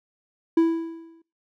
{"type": "tone with exponential decay", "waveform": "triangle", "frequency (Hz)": 329.6, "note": "E4", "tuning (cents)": 0, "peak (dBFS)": -11, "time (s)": [0.57, 1.22], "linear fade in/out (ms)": 5, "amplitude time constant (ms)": 140, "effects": ["noise-tail reverb RT60 0.3 s tail -23 dB re dry"]}